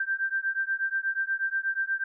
sine beating tone pair, 1568 / 1576.3 Hz, G6 / G6, 0 / +9 cents, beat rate 8.3 Hz, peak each -29 dBFS, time 0-2.04 s, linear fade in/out 5 ms, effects none

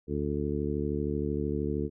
harmonic tone, 73 Hz, D2, 10 cents flat, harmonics 1 / 2 / 3 / 4 / 5 / 6, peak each -35 / -35 / -35 / -35 / -35 / -35 dBFS, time 0.07-1.9 s, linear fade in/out 50 ms, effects none

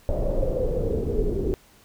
brown noise with low-pass filter sweep, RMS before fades -24 dBFS, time 0.09-1.54 s, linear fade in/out 0 ms, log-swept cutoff 600 to 380 Hz, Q 8.7, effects pink hiss -55 dBFS RMS until 1.84 s

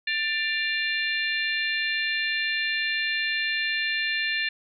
harmonic tone with a mistuned harmonic, 592 Hz, D5, 14 cents sharp, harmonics 3 / 4 / 5 / 6 / 7, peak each -27 / -30 / -32 / -34 / -34 dBFS, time 0.07-4.49 s, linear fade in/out 5 ms, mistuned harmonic 5, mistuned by -100 cents, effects none

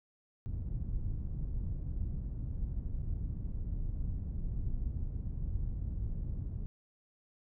pink low-pass noise, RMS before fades -36 dBFS, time 0.46-6.66 s, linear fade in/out 0 ms, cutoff 110 Hz, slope 12 dB/octave, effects none

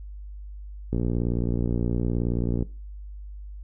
click train, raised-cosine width 3 ms, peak -13 dBFS, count 101, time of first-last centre 0.93-2.625 s, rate 59 Hz, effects noise-tail reverb RT60 0.3 s tail -19 dB re dry + added 50 Hz sine -36 dBFS peak until 3.63 s

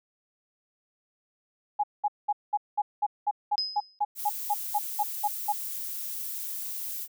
sine tone bursts, 830.6 Hz, G#5, in tune, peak -22 dBFS, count 16, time 1.79-5.526 s, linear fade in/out 10 ms, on 46 ms, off 200 ms
sine tone with exponential decay, 5050 Hz, D#8, 25 cents sharp, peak -23 dBFS, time 3.58-3.99 s, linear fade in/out 0 ms, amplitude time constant 88 ms
violet noise, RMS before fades -35 dBFS, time 4.15-7.08 s, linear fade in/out 50 ms
effects none

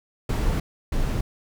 brown noise bursts at uneven times, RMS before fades -23 dBFS, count 2, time 0.29-0.6 / 0.92-1.21 s, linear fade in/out 5 ms, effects none

